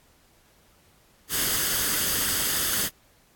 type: noise with comb filter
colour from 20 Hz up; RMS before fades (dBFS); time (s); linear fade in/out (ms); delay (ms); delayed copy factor
white; -25; 1.29-2.9; 50; 0.62; +0.5
effects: pink hiss -60 dBFS RMS until 3.35 s + AAC 64 kbps